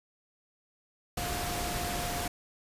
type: tone in noise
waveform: sine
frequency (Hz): 706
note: F5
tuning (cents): +19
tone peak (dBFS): -37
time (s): 1.17-2.28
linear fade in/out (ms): 5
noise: pink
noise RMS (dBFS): -34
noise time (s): 1.17-2.28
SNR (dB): -6
effects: resampled to 32000 Hz